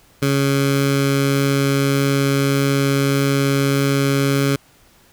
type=tone with notch filter; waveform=15% pulse; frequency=138.59 Hz; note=C#3; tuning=in tune; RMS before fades=-17 dBFS; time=0.22-4.56 s; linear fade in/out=5 ms; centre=720 Hz; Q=1.4; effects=pink hiss -52 dBFS RMS until 5.12 s